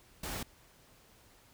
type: noise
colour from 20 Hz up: pink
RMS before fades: -39 dBFS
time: 0.23-0.43 s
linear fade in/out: 5 ms
effects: pink hiss -62 dBFS RMS until 1.53 s